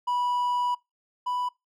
triangle tone pair in turn, 980 / 989.1 Hz, B5 / B5, -14 / +2 cents, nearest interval unison, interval 16 cents, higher second, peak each -22 / -24 dBFS, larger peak first, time 0.07-0.75 / 1.26-1.49 s, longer first, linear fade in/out 10 ms, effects noise-tail reverb RT60 0.2 s tail -23 dB re dry

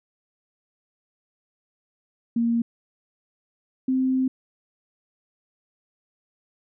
sine tone pair in turn, 233.1 / 260.3 Hz, A#3 / C4, 0 / -9 cents, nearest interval major second, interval 191 cents, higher second, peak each -19 dBFS, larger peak neither, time 2.36-2.62 / 3.88-4.28 s, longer second, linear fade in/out 5 ms, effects none

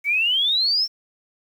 sine exponential sweep, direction up, 2217 to 5490 Hz, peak -17 dBFS, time 0.04-0.88 s, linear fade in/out 50 ms, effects 8-bit

